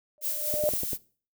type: tone with exponential growth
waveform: sine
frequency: 600 Hz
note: D5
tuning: 37 cents sharp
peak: -20 dBFS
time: 0.18-0.69 s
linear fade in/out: 0 ms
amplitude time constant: 110 ms
type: noise with tremolo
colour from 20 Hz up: violet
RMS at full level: -29 dBFS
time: 0.21-0.98 s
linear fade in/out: 50 ms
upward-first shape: sine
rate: 4.2 Hz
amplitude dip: 35%
type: click train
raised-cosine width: 2 ms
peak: -22 dBFS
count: 5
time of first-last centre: 0.54-0.932 s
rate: 10.2 Hz
effects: noise-tail reverb RT60 0.4 s tail -20 dB re dry